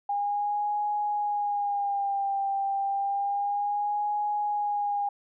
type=tone with vibrato; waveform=sine; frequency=810 Hz; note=G#5; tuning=43 cents flat; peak=-25 dBFS; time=0.09-5.09 s; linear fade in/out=5 ms; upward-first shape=sine; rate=0.3 Hz; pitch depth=46 cents each way; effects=none